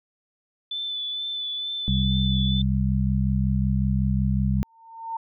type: tone with vibrato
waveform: sine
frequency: 3499 Hz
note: A7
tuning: 10 cents flat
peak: -27 dBFS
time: 0.71-2.62 s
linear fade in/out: 5 ms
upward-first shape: sine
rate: 2.2 Hz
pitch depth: 21 cents each way
type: harmonic tone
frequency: 65.41 Hz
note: C2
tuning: in tune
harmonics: 1 / 2 / 3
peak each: -24 / -24 / -24 dBFS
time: 1.88-4.63 s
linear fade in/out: 0 ms
type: tone with exponential growth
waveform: sine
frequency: 908 Hz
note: A#5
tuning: 46 cents flat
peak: -25 dBFS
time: 4.57-5.17 s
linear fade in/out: 5 ms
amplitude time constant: 130 ms
effects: none